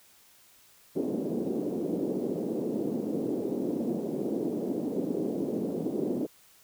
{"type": "band-pass noise", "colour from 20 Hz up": "pink", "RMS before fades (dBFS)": -31, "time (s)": [0.95, 6.27], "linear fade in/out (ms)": 20, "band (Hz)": [220, 440], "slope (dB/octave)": 24, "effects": ["white hiss -59 dBFS RMS until 6.63 s"]}